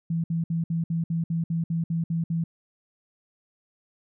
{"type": "tone bursts", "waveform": "sine", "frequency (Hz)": 165.7, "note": "E3", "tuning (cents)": 9, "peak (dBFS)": -23, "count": 12, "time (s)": [0.1, 2.44], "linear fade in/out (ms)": 5, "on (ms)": 140, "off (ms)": 60, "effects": []}